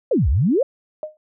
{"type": "exponential two-way sweep", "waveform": "sine", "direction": "down then up", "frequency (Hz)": [595, 57.7, 595], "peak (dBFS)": -14, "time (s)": [0.11, 0.63], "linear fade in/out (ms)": 5, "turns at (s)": 0.29}
{"type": "tone with exponential decay", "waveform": "sine", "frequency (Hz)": 615, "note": "D#5", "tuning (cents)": -20, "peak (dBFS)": -21, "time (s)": [1.03, 1.17], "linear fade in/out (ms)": 1, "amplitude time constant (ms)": 30}
{"effects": []}